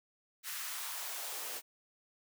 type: noise with high-pass filter sweep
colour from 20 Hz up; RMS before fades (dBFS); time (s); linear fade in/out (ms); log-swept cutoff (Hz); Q
white; -41; 0.43-1.62; 50; 1600 to 390; 1.6
effects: none